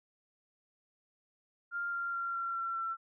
sine tone with pitch steps, 1398 / 1387.5 / 1377.2 / 1366.9 / 1356.6 / 1346.5 Hz, F6 / F6 / F6 / F6 / E6 / E6, +1 / -12 / -25 / -38 / +49 / +36 cents, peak -33 dBFS, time 1.71-2.97 s, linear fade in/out 50 ms, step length 210 ms, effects none

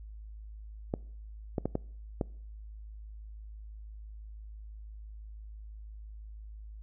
clicks, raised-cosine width 2 ms, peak -16 dBFS, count 5, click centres 0.939 / 1.582 / 1.656 / 1.754 / 2.212 s, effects noise-tail reverb RT60 0.6 s tail -24 dB re dry + added 53 Hz sine -43 dBFS peak until 6.82 s

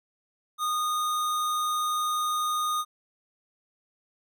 square tone, 1231 Hz, D#6, 19 cents flat, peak -26 dBFS, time 0.58-2.85 s, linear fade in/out 50 ms, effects none

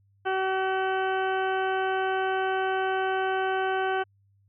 harmonic tone, 380 Hz, F#4, 46 cents sharp, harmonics 1 / 2 / 3 / 4 / 5 / 6 / 7 / 8, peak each -28 / -28 / -36 / -31 / -45 / -46 / -44 / -42 dBFS, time 0.25-4.04 s, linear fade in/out 20 ms, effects added 99 Hz sine -61 dBFS peak until 4.48 s

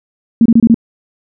sine tone bursts, 229.9 Hz, A#3, 24 cents flat, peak -3 dBFS, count 5, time 0.41-0.744 s, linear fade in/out 2 ms, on 46 ms, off 26 ms, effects none

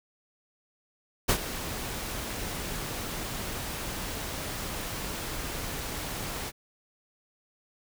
pink noise with ADSR envelope, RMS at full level -22 dBFS, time 1.28-6.52 s, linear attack 17 ms, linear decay 75 ms, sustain -13 dB, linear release 40 ms, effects none

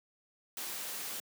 white noise, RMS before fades -40 dBFS, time 0.57-1.2 s, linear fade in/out 2 ms, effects high-pass 200 Hz 12 dB/octave

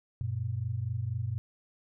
sine tone pair together, 95.96 / 120.1 Hz, G2 / B2, -36 / -48 cents, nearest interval major third, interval 388 cents, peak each -34 / -32 dBFS, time 0.21-1.38 s, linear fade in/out 0 ms, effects none

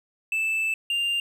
triangle tone pair in turn, 2637 / 2794 Hz, E7 / F7, 0 / 0 cents, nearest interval minor second, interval 100 cents, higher second, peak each -21 dBFS, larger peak neither, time 0.32-0.74 / 0.9-1.2 s, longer first, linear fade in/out 2 ms, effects none

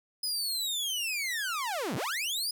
sawtooth linear two-way sweep, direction down then up, 5070 to 101.3 to 5070 Hz, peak -27 dBFS, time 0.23-2.51 s, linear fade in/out 5 ms, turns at 1.96 s, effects none

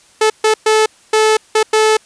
sawtooth tone bursts at uneven times, 434.7 Hz, A4, 21 cents flat, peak -5 dBFS, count 6, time 0.21-0.3 / 0.44-0.54 / 0.66-0.86 / 1.13-1.37 / 1.55-1.63 / 1.73-1.97 s, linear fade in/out 5 ms, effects white hiss -48 dBFS RMS until 2.05 s + resampled to 22050 Hz

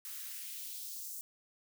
blue noise with high-pass filter sweep, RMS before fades -44 dBFS, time 0.05-1.21 s, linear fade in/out 0 ms, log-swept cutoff 1100 to 7500 Hz, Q 1.3, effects none

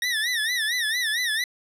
25% pulse tone with vibrato, 1850 Hz, A#6, 14 cents flat, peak -19 dBFS, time 0.02-1.44 s, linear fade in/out 2 ms, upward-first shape sine, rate 4.4 Hz, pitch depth 140 cents each way, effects low-pass 12000 Hz 12 dB/octave

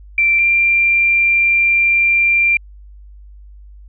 sine tone pair in turn, 2349 / 2374 Hz, D7 / D7, 0 / +18 cents, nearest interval unison, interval 18 cents, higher second, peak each -10 dBFS, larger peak neither, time 0.18-0.39 / 0.39-2.57 s, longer second, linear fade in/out 2 ms, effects added 50 Hz sine -36 dBFS peak until 3.88 s

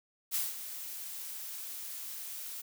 blue noise with ADSR envelope, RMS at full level -31 dBFS, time 0.31-2.62 s, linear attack 40 ms, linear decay 180 ms, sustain -11 dB, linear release 13 ms, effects none

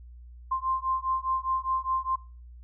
sine beating tone pair, 1046.5 / 1051.4 Hz, C6 / C6, 0 / +8 cents, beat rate 4.9 Hz, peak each -29 dBFS, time 0.51-2.16 s, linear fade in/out 10 ms, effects noise-tail reverb RT60 0.4 s tail -21 dB re dry + added 60 Hz sine -44 dBFS peak until 2.63 s

